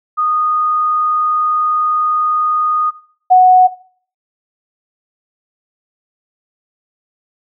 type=tone pair in turn; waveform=sine; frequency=1235 / 737.7 Hz; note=D#6 / F#5; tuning=-13 / -5 cents; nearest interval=major sixth; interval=892 cents; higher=first; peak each=-12 / -3 dBFS; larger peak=second; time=0.17-2.91 / 3.3-3.68 s; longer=first; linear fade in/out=20 ms; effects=noise-tail reverb RT60 0.5 s tail -18 dB re dry